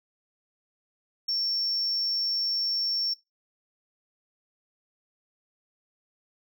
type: tone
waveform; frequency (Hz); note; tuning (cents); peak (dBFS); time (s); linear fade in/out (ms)
triangle; 5450; F8; -43; -22; 1.28-3.14; 10
effects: noise-tail reverb RT60 0.2 s tail -22 dB re dry + tanh soft clip ceiling -22 dBFS